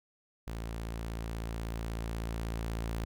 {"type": "tone with level ramp", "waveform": "sawtooth", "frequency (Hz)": 56.3, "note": "A1", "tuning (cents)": 40, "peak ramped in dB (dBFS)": [-33, -29], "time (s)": [0.47, 3.05], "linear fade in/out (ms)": 5, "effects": []}